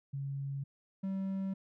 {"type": "tone pair in turn", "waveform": ["sine", "triangle"], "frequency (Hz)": [138.4, 192.68], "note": ["C#3", "G3"], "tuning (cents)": [-2, -30], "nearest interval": "tritone", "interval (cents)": 572, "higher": "second", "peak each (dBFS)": [-35, -31], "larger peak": "second", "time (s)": [[0.13, 0.64], [1.03, 1.54]], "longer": "neither", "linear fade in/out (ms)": 10, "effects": []}